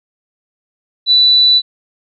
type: tone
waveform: sine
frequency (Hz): 3970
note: B7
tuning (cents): +8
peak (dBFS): -6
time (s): 1.06-1.62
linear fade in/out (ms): 50
effects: none